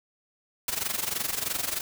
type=noise with amplitude modulation; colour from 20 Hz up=white; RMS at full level=-27 dBFS; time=0.68-1.81 s; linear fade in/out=2 ms; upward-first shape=sine; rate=23.1 Hz; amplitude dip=80%; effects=none

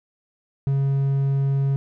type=tone; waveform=triangle; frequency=137.6 Hz; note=C#3; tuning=12 cents flat; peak=-16 dBFS; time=0.67-1.76 s; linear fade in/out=0 ms; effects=none

